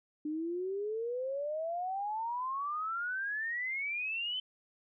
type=exponential sweep; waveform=sine; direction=up; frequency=297.4 to 3083 Hz; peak=-33 dBFS; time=0.25-4.4 s; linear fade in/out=5 ms; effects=none